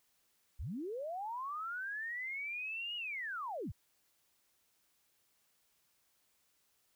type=linear two-way sweep; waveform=sine; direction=up then down; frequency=40.81 to 2918 to 40.81 Hz; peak=-38 dBFS; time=0.59-3.72 s; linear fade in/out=10 ms; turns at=2.96 s; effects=white hiss -75 dBFS RMS until 6.95 s